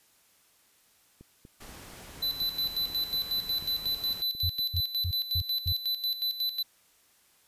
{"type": "click train", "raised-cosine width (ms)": 3, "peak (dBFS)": -36, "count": 15, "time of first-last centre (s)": [1.21, 4.592], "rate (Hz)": 4.14}
{"type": "noise", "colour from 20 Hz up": "pink", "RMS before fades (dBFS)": -47, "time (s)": [1.6, 4.22], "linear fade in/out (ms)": 10}
{"type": "tone with tremolo", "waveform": "square", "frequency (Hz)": 4000, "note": "B7", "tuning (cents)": 21, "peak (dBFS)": -27, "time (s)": [2.22, 6.63], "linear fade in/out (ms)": 10, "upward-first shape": "square", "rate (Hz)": 5.5, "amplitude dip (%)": 70}
{"type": "tone bursts", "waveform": "sine", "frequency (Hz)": 87.31, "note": "F2", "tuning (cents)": 0, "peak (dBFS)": -27, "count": 5, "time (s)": [4.43, 5.725], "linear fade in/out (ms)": 5, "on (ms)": 67, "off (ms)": 240}
{"effects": ["white hiss -64 dBFS RMS until 7.47 s", "resampled to 32000 Hz"]}